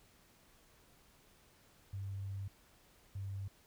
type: tone bursts at uneven times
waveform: sine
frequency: 98 Hz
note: G2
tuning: in tune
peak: -39 dBFS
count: 2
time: 1.93-2.48 / 3.15-3.48 s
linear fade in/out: 5 ms
effects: pink hiss -66 dBFS RMS until 3.66 s